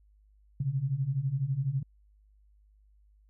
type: beating tone pair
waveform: sine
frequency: 127.8 / 139.8 Hz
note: C3 / C#3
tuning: -40 / +15 cents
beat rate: 12 Hz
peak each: -32 / -29 dBFS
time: 0.6-1.83 s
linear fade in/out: 5 ms
effects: added 51 Hz sine -59 dBFS peak until 3.29 s